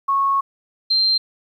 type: tone pair in turn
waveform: sine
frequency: 1100 / 4153 Hz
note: C#6 / C8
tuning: -14 / -14 cents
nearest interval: octave + major seventh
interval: 2300 cents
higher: second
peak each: -15 / -14 dBFS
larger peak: second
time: 0.08-0.41 / 0.9-1.18 s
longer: first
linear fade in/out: 10 ms
effects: 9-bit